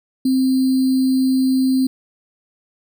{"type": "tone with sample-and-hold", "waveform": "sine", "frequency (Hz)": 261.6, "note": "C4", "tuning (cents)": 0, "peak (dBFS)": -13, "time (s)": [0.25, 1.87], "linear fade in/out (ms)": 5, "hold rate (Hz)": 4410, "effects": []}